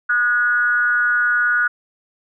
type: tone with frequency modulation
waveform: sine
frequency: 1455 Hz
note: F#6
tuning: 29 cents flat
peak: -14 dBFS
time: 0.09-1.68 s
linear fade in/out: 10 ms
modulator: 229 Hz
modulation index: 0.52
effects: none